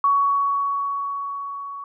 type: tone with level ramp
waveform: sine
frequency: 1121 Hz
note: C#6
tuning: 19 cents sharp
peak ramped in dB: -14 to -31 dBFS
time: 0.04-1.84 s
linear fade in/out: 2 ms
effects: none